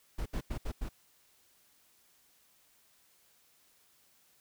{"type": "noise bursts at uneven times", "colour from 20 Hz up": "brown", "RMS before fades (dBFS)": -35, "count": 5, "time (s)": [[0.18, 0.26], [0.33, 0.41], [0.5, 0.58], [0.65, 0.72], [0.81, 0.89]], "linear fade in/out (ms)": 10, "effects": ["white hiss -67 dBFS RMS until 4.4 s"]}